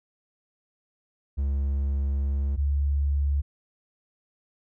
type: tone pair in turn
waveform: triangle / sine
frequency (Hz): 69.3 / 70.96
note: C#2 / C#2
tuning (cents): 0 / +41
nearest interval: unison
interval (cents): 41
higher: second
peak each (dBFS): -21 / -21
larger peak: neither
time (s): 1.37-2.57 / 2.57-3.42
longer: first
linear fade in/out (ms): 20
effects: none